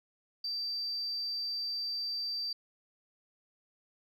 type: tone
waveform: sine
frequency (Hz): 4668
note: D8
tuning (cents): -11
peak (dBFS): -32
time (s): 0.44-2.53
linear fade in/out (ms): 5
effects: tanh soft clip ceiling -28 dBFS